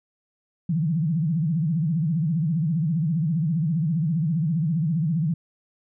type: tone with vibrato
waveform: sine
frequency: 160.7 Hz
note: E3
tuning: 44 cents flat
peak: -20 dBFS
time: 0.69-5.34 s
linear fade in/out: 5 ms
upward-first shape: sine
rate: 15 Hz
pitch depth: 180 cents each way
effects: none